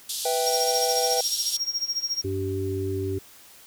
pink band-pass noise, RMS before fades -31 dBFS, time 0.09-1.57 s, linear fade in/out 5 ms, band 3300 to 13000 Hz, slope 48 dB/octave
triangle chord, E minor, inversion second, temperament equal, 493.9 / 659.3 / 784 Hz, B4 / E5 / G5, 0 / 0 / 0 cents, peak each -24 / -28 / -25 dBFS, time 0.25-1.21 s, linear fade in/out 5 ms
triangle tone with tremolo, 5588 Hz, F8, in tune, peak -21 dBFS, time 0.46-2.22 s, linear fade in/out 10 ms, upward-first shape sine, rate 14 Hz, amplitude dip 85%
harmonic tone, 96.2 Hz, G2, 32 cents flat, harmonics 1 / 3 / 4, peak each -29 / -33 / -28 dBFS, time 2.24-3.19 s, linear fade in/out 10 ms
effects white hiss -50 dBFS RMS until 3.66 s

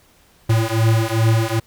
square beating tone pair, 111.3 / 113.8 Hz, A2 / A#2, +20 / -41 cents, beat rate 2.5 Hz, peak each -18 dBFS, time 0.49-1.6 s, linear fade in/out 10 ms, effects pink hiss -54 dBFS RMS until 1.66 s

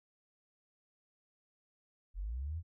sine linear sweep, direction up, 41.2 to 88 Hz, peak -36 dBFS, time 2.14-2.63 s, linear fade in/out 50 ms, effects none

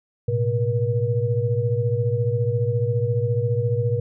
sine tone cluster, 110.9 / 125.4 / 478.7 Hz, A2 / B2 / A#4, +14 / +27 / +46 cents, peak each -22 / -24 / -24 dBFS, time 0.28-4 s, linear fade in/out 5 ms, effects none

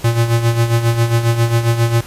square tone with tremolo, 116.54 Hz, A#2, in tune, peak -10 dBFS, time 0.04-2.01 s, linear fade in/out 5 ms, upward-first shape sine, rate 7.4 Hz, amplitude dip 65%, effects pink hiss -35 dBFS RMS until 2.06 s + resampled to 32000 Hz

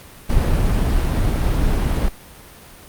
brown noise, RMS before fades -17 dBFS, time 0.29-2.09 s, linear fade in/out 10 ms, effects pink hiss -42 dBFS RMS until 2.88 s + Opus 48 kbps

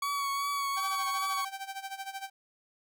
40% pulse tone with vibrato, 1125 Hz, C#6, 25 cents sharp, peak -29 dBFS, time 0.02-1.45 s, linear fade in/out 5 ms, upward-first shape triangle, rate 2.6 Hz, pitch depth 28 cents each way
sawtooth tone with tremolo, 779 Hz, G5, 11 cents flat, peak -31 dBFS, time 0.76-2.3 s, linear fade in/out 20 ms, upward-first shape sine, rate 13 Hz, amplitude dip 80%
effects none

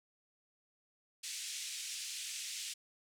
white band-pass noise, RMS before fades -43 dBFS, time 1.23-2.74 s, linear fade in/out 10 ms, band 2300 to 8600 Hz, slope 24 dB/octave, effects none

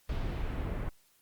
brown noise with low-pass filter sweep, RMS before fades -34 dBFS, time 0.09-0.89 s, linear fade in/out 2 ms, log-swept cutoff 4100 to 1900 Hz, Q 1.1, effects white hiss -67 dBFS RMS until 1.21 s + Opus 48 kbps

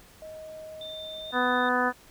sine tone, 627 Hz, D#5, 13 cents sharp, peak -39 dBFS, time 0.22-1.31 s, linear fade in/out 2 ms
sine tone with pitch glide, 3586 to 3663 Hz, A7 to A#7, +32 to -31 cents, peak -38 dBFS, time 0.81-1.69 s, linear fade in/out 2 ms, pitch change +37 cents, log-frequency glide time 1.2-1.38 s
harmonic tone, 249.1 Hz, B3, 15 cents sharp, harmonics 1 / 2 / 3 / 4 / 5 / 6 / 7, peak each -30 / -30 / -30 / -30 / -30 / -30 / -30 dBFS, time 1.32-1.93 s, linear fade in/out 50 ms
effects pink hiss -54 dBFS RMS until 2.1 s

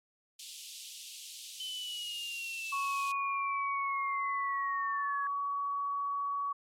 pink high-pass noise, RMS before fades -45 dBFS, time 0.39-3.12 s, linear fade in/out 5 ms, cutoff 2800 Hz, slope 48 dB/octave
sine linear sweep, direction down, 3057 to 1661.2 Hz, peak -37 dBFS, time 1.6-5.27 s, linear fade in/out 2 ms
sine tone with pitch glide, 1108.7 to 1128.7 Hz, C#6 to C#6, 0 to +31 cents, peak -31 dBFS, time 2.72-6.53 s, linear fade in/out 10 ms, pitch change +31 cents, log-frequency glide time 4.53-5.27 s
effects low-pass 11000 Hz 12 dB/octave + MP3 96 kbps

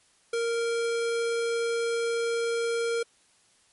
square tone, 464.8 Hz, A#4, 5 cents flat, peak -26 dBFS, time 0.33-3.03 s, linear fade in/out 5 ms, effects white hiss -63 dBFS RMS until 3.72 s + MP3 48 kbps

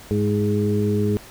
harmonic tone with a mistuned harmonic, 103.83 Hz, G#2, in tune, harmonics 1 / 2 / 3 / 4, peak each -22 / -22 / -28 / -23 dBFS, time 0.11-1.17 s, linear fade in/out 0 ms, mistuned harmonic 3, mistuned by +24 cents, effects pink hiss -43 dBFS RMS until 1.3 s

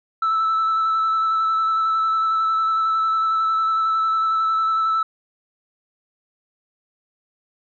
sine tone with vibrato, 1316 Hz, E6, 3 cents flat, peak -15 dBFS, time 0.22-5.03 s, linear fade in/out 5 ms, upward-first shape square, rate 11 Hz, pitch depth 11 cents each way, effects tanh soft clip ceiling -15 dBFS

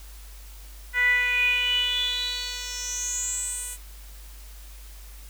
10% pulse tone with band-pass filter sweep, 492.8 Hz, B4, 4 cents flat, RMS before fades -26 dBFS, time 0.93-3.78 s, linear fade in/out 50 ms, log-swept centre 1800 to 9900 Hz, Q 8.7, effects added 50 Hz sine -41 dBFS peak until 5.29 s + white hiss -50 dBFS RMS until 5.29 s

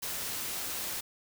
white noise, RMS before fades -36 dBFS, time 0.02-1.01 s, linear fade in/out 10 ms, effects none

